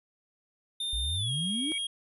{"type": "tone with pitch glide", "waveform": "square", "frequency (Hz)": [3619, 3262], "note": ["A7", "G#7"], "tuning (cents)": [48, -32], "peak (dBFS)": -31, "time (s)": [0.8, 1.87], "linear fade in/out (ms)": 5, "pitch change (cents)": -180, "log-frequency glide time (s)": [1.15, 1.32]}
{"type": "exponential sweep", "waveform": "sine", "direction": "up", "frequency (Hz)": [54.4, 326], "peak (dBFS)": -31, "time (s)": [0.93, 1.72], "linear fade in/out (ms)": 0}
{"type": "tone with exponential growth", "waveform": "sine", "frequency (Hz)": 2268, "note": "C#7", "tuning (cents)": 39, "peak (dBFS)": -33, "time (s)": [1.44, 1.78], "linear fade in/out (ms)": 2, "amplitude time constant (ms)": 73}
{"effects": ["resampled to 32000 Hz"]}